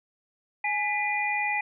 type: tone cluster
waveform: sine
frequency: 835 / 1993 / 2421 Hz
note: G#5 / B6 / D#7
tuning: +9 / +15 / -48 cents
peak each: -29 dBFS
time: 0.64-1.61 s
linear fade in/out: 5 ms
effects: none